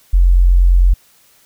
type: tone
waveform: sine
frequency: 44.43 Hz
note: F1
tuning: 31 cents sharp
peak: -6 dBFS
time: 0.13-0.94 s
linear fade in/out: 10 ms
effects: white hiss -51 dBFS RMS until 1.45 s